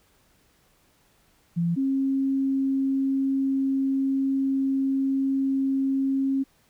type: tone pair in turn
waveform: sine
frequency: 170 / 269.9 Hz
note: F3 / C#4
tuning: -46 / -46 cents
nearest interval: minor sixth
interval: 800 cents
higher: second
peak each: -21 dBFS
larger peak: neither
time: 1.56-1.76 / 1.76-6.44 s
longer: second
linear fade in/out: 20 ms
effects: pink hiss -63 dBFS RMS until 6.69 s